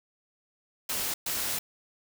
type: noise bursts at uneven times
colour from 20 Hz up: white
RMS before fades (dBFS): -31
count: 2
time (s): 0.89-1.14 / 1.26-1.59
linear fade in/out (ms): 5
effects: none